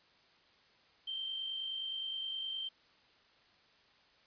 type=tone with amplitude modulation; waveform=sine; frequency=3136 Hz; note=G7; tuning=in tune; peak=-35 dBFS; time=1.07-2.69 s; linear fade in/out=10 ms; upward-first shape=sine; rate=49.6 Hz; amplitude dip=40%; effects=white hiss -66 dBFS RMS until 4.26 s + resampled to 11025 Hz